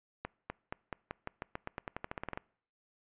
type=accelerating click train; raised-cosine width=0.5 ms; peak=-22 dBFS; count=19; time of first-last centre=0.25-2.375 s; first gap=250 ms; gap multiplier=0.9; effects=noise-tail reverb RT60 0.6 s tail -25 dB re dry + resampled to 8000 Hz